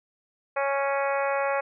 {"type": "harmonic tone", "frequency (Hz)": 277.2, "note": "C#4", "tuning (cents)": 0, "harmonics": [2, 3, 4, 5, 6, 7, 8, 9], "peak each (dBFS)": [-26, -30, -32, -34, -36, -37, -38, -39], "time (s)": [0.56, 1.61], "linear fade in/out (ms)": 10, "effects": []}